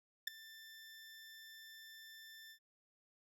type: tone with ADSR envelope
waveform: 20% pulse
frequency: 1775 Hz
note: A6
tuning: 15 cents sharp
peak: -28 dBFS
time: 0.27-2.59 s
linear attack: 6 ms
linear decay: 8 ms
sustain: -21 dB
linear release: 82 ms
effects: none